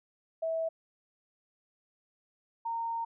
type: tone pair in turn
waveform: sine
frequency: 651 / 920.7 Hz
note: E5 / A#5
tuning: -22 / -22 cents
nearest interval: tritone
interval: 600 cents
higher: second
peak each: -29 / -31 dBFS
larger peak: first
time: 0.42-0.69 / 2.65-3.05 s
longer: second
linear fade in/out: 10 ms
effects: none